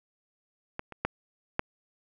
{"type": "clicks", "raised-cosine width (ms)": 0.5, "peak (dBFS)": [-18, -27, -11, -10], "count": 4, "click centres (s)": [0.794, 0.923, 1.05, 1.594], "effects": []}